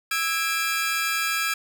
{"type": "tone cluster", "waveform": "sawtooth", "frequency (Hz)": [1315, 1641, 2384], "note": ["E6", "G#6", "D7"], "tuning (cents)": [-5, -21, 25], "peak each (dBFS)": [-24, -24, -24], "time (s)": [0.11, 1.54], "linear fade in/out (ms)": 5, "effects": []}